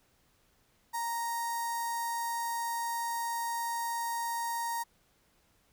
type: tone with notch filter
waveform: sawtooth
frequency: 932.3 Hz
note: A#5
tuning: in tune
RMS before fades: -34 dBFS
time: 0.93-4.84 s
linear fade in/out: 20 ms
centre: 2900 Hz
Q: 0.58
effects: pink hiss -69 dBFS RMS until 5.72 s